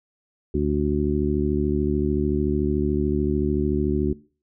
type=harmonic tone; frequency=73.6 Hz; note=D2; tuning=4 cents sharp; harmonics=1 / 2 / 3 / 4 / 5; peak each=-26 / -28 / -27 / -26 / -24 dBFS; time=0.54-4.13 s; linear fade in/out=5 ms; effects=noise-tail reverb RT60 0.4 s tail -21 dB re dry